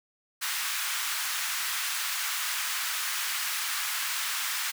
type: high-pass noise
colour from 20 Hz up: pink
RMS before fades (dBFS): -31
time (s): 0.41-4.72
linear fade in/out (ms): 20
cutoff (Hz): 1200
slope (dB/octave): 24
effects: none